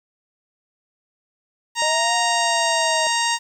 harmonic tone, 932.3 Hz, A#5, in tune, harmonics 1 / 2 / 3 / 4 / 5 / 6 / 7 / 8 / 9, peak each -22 / -25 / -27 / -28 / -29 / -30 / -30 / -31 / -32 dBFS, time 1.75-3.39 s, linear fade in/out 50 ms
sine linear two-way sweep, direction up then down, 610 to 713 to 632 Hz, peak -23 dBFS, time 1.82-3.07 s, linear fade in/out 0 ms, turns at 2.15 s
effects 8-bit

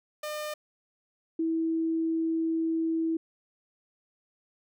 sawtooth / sine tone pair in turn, 604 / 325.6 Hz, D5 / E4, +48 / -21 cents, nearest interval major seventh, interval 1069 cents, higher first, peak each -29 / -25 dBFS, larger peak second, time 0.23-0.54 / 1.39-3.17 s, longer second, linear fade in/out 5 ms, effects none

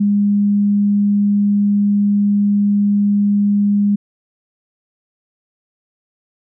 sine tone, 203.8 Hz, G#3, 32 cents flat, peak -11 dBFS, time 0-3.96 s, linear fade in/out 10 ms, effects none

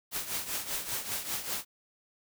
white noise with tremolo, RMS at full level -32 dBFS, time 0.11-1.65 s, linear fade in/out 50 ms, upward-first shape triangle, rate 5.1 Hz, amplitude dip 75%, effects none

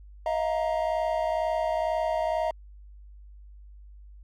triangle chord, Eb suspended second, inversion none, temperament equal with one note detuned, 636.4 / 698.5 / 932.3 Hz, Eb5 / F5 / Bb5, +39 / 0 / 0 cents, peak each -25 / -28 / -30 dBFS, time 0.26-2.51 s, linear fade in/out 2 ms, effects added 50 Hz sine -45 dBFS peak until 4.23 s

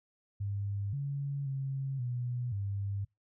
sine tone with pitch steps, 100.5 / 140.5 / 135.5 / 122.8 / 99.7 Hz, G2 / C#3 / C#3 / B2 / G2, +44 / +24 / -39 / -9 / +30 cents, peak -32 dBFS, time 0.4-3.05 s, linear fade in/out 10 ms, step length 530 ms, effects noise-tail reverb RT60 0.2 s tail -26 dB re dry

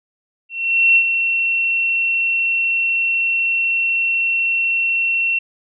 sine tone with ADSR envelope, 2716 Hz, F7, 49 cents flat, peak -8 dBFS, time 0.49-5.39 s, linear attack 470 ms, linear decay 71 ms, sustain -7 dB, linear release 8 ms, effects none

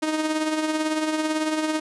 sawtooth tone with tremolo, 311.1 Hz, D#4, in tune, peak -16 dBFS, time 0.02-1.8 s, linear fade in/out 10 ms, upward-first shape triangle, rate 18 Hz, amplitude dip 55%, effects resampled to 24000 Hz

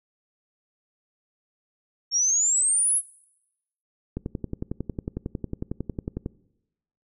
sine exponential sweep, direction up, 5460 to 11010 Hz, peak -19 dBFS, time 2.11-3.02 s, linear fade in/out 50 ms
click train, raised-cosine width 3 ms, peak -16 dBFS, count 24, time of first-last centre 4.17-6.261 s, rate 11 Hz
effects noise-tail reverb RT60 0.9 s tail -22 dB re dry

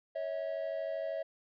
triangle tone pair together, 554.4 / 647.3 Hz, C#5 / E5, 0 / -32 cents, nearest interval minor third, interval 268 cents, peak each -36 / -34 dBFS, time 0.15-1.23 s, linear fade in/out 10 ms, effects resampled to 11025 Hz

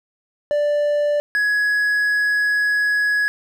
triangle tone pair in turn, 587.3 / 1676.1 Hz, D5 / G#6, 0 / +15 cents, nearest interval octave + tritone, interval 1815 cents, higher second, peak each -14 dBFS, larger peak neither, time 0.51-1.2 / 1.35-3.28 s, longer second, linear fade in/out 0 ms, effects none

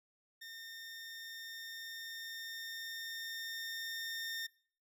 20% pulse tone with level ramp, 1821 Hz, A#6, 41 cents flat, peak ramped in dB -42 to -33 dBFS, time 0.41-4.47 s, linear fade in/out 10 ms, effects noise-tail reverb RT60 0.5 s tail -22 dB re dry

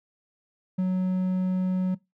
triangle tone, 185 Hz, F#3, in tune, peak -20 dBFS, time 0.78-1.95 s, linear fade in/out 10 ms, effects noise-tail reverb RT60 0.2 s tail -21 dB re dry

